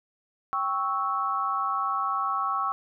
sine chord, C# diminished, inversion second, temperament equal with one note detuned, 784 / 1108.7 / 1311.7 Hz, G5 / C#6 / E6, 0 / 0 / -9 cents, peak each -33 / -27 / -29 dBFS, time 0.53-2.72 s, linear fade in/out 0 ms, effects none

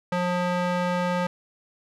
square tone with band-pass filter, 178.3 Hz, F3, 36 cents sharp, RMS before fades -25 dBFS, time 0.12-1.27 s, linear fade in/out 5 ms, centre 940 Hz, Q 0.62, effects none

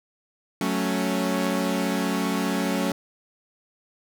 sawtooth chord, F# minor, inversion none, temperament equal, 185 / 220 / 277.2 Hz, F#3 / A3 / C#4, 0 / 0 / 0 cents, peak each -23 / -24 / -23 dBFS, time 0.61-2.92 s, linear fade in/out 2 ms, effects none

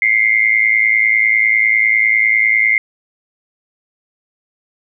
sine tone with amplitude modulation, 2105 Hz, C7, 10 cents sharp, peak -6 dBFS, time 0.02-2.78 s, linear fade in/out 2 ms, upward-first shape sine, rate 110 Hz, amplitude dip 85%, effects none

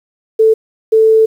sine tone pair in turn, 441.8 / 441.8 Hz, A4 / A4, +7 / +7 cents, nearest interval unison, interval 0 cents, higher neither, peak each -5 dBFS, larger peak neither, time 0.39-0.54 / 0.92-1.26 s, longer second, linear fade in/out 10 ms, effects 7-bit

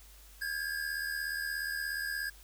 square tone pair together, 1614 / 1690.9 Hz, G#6 / G#6, -50 / +31 cents, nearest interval minor second, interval 81 cents, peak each -36 / -39 dBFS, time 0.41-2.3 s, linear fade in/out 10 ms, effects added 50 Hz sine -54 dBFS peak until 2.43 s + white hiss -58 dBFS RMS until 2.43 s

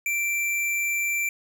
square tone, 2348 Hz, D7, 1 cent flat, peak -24 dBFS, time 0.06-1.29 s, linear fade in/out 2 ms, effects none

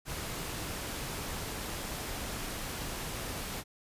pink noise, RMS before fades -38 dBFS, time 0.05-3.64 s, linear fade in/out 50 ms, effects resampled to 32000 Hz

